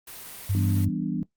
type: noise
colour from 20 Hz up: white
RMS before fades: -41 dBFS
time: 0.07-0.85 s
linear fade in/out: 5 ms
type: tone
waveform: sine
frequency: 98 Hz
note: G2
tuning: in tune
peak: -22 dBFS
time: 0.49-0.89 s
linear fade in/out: 10 ms
type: chord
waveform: sine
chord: E minor seventh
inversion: none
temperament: equal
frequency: 164.81 / 196 / 246.9 / 293.7 Hz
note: E3 / G3 / B3 / D4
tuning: 0 / 0 / 0 / 0 cents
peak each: -31 dBFS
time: 0.55-1.23 s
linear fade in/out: 0 ms
effects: noise-tail reverb RT60 0.1 s tail -17 dB re dry + Opus 32 kbps